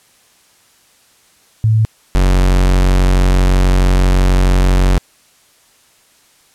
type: tone pair in turn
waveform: sine / 45% pulse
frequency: 110 / 46.15 Hz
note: A2 / F#1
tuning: 0 / -4 cents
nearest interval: octave + minor third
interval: 1504 cents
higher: first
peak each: -8 dBFS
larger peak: neither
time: 1.64-1.85 / 2.15-4.98 s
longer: second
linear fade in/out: 0 ms
effects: white hiss -51 dBFS RMS until 6.54 s + low-pass 11000 Hz 12 dB/octave